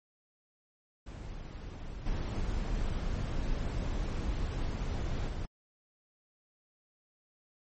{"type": "noise with level steps", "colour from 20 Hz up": "brown", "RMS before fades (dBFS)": [-41, -33, -36], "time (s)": [1.06, 5.46], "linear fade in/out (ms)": 10, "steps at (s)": [2.06, 5.28], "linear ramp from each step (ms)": 5, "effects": ["MP3 32 kbps"]}